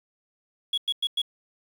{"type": "tone bursts", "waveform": "sine", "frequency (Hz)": 3348, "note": "G#7", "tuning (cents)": 13, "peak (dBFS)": -20, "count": 4, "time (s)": [0.73, 1.218], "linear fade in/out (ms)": 5, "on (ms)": 47, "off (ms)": 100, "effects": ["tanh soft clip ceiling -21 dBFS", "8-bit"]}